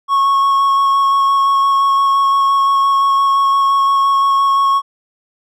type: tone with vibrato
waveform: triangle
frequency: 1100 Hz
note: C#6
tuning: 14 cents flat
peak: -8 dBFS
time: 0.08-4.82 s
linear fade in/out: 50 ms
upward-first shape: square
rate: 5.8 Hz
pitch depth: 8 cents each way
effects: none